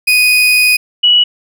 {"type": "tone pair in turn", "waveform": ["35% pulse", "sine"], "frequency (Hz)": [2489, 2934], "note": ["D#7", "F#7"], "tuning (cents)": [0, -15], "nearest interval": "minor third", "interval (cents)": 285, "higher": "second", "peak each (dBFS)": -5, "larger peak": "neither", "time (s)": [[0.07, 0.77], [1.03, 1.24]], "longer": "first", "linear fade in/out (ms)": 10, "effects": []}